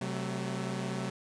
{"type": "chord", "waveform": "sawtooth", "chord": "F# diminished", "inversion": "second", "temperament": "equal with one note detuned", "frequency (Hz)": [130.81, 188.23, 220], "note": ["C3", "F#3", "A3"], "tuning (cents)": [0, 30, 0], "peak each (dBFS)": [-33, -32, -36], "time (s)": [0.01, 1.1], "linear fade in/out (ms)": 5, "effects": ["resampled to 22050 Hz"]}